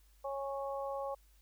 harmonic tone, 275.6 Hz, C#4, 10 cents flat, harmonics 2 / 3 / 4, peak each -38 / -42 / -44 dBFS, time 0.24-1.15 s, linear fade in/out 10 ms, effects added 50 Hz sine -62 dBFS peak until 1.41 s + white hiss -71 dBFS RMS until 1.41 s

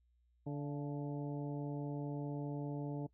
harmonic tone with a mistuned harmonic, 144.9 Hz, D3, 23 cents flat, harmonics 1 / 2 / 3 / 4 / 5 / 6, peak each -40 / -42 / -48 / -51 / -54 / -55 dBFS, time 0.46-3.07 s, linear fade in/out 10 ms, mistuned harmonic 5, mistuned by -67 cents, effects noise-tail reverb RT60 0.1 s tail -21 dB re dry + added 60 Hz sine -70 dBFS peak until 3.13 s

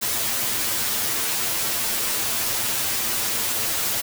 white noise with comb filter, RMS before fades -24 dBFS, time 0.01-4.02 s, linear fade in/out 20 ms, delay 8.9 ms, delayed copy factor +0.85, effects none

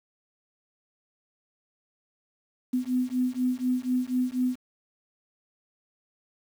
sine beating tone pair, 250 / 254.1 Hz, B3 / B3, +21 / +49 cents, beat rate 4.1 Hz, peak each -27 dBFS, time 2.73-4.57 s, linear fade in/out 10 ms, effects 8-bit

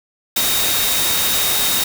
sine tone in noise, 3729 Hz, A#7, in tune, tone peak -22 dBFS, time 0.36-1.84 s, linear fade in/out 5 ms, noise white, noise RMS -18 dBFS, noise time 0.36-1.84 s, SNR -7 dB, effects none

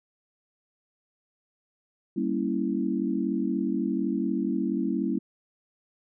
sine chord, G diminished seventh, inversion none, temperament equal, 196 / 233.1 / 277.2 / 329.6 Hz, G3 / Bb3 / Db4 / Fb4, 0 / 0 / 0 / 0 cents, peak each -30 dBFS, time 2.16-5.19 s, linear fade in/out 10 ms, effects none

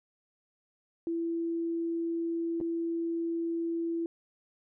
sine tone with dropouts, 334.1 Hz, E4, 23 cents sharp, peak -29 dBFS, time 1.07-4.06 s, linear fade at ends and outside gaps 1 ms, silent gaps 2.603-2.611 s, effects none

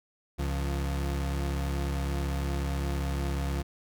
35% pulse tone pair together, 69.29 / 174.61 Hz, C#2 / F3, 0 / 0 cents, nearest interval octave + major third, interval 1600 cents, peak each -27 / -35 dBFS, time 0.38-3.63 s, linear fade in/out 20 ms, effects none

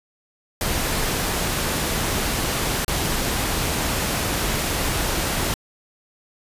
pink noise with dropouts, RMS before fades -23 dBFS, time 0.61-5.54 s, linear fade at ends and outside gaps 1 ms, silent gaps 2.847-2.88 s, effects resampled to 32000 Hz

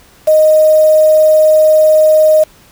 sine tone with quantisation, 621 Hz, D#5, 3 cents flat, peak -4 dBFS, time 0.27-2.44 s, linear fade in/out 10 ms, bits 4, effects pink hiss -44 dBFS RMS until 2.71 s

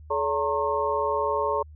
sine tone cluster, 428 / 569 / 916 / 1076 Hz, A4 / C#5 / A#5 / C6, -48 / +45 / -31 / +48 cents, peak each -28 dBFS, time 0.1-1.63 s, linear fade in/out 10 ms, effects added 76 Hz sine -43 dBFS peak until 1.75 s

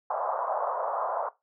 pink band-pass noise, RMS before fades -30 dBFS, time 0.1-1.29 s, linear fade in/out 5 ms, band 560 to 1200 Hz, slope 48 dB/octave, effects noise-tail reverb RT60 0.2 s tail -18 dB re dry

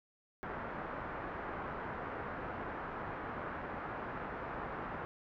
white low-pass noise, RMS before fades -42 dBFS, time 0.43-5.05 s, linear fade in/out 0 ms, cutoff 1500 Hz, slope 24 dB/octave, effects none

